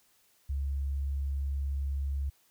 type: tone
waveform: sine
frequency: 69.3 Hz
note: C#2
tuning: in tune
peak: -29 dBFS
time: 0.49-2.3 s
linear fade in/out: 10 ms
effects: white hiss -67 dBFS RMS until 2.5 s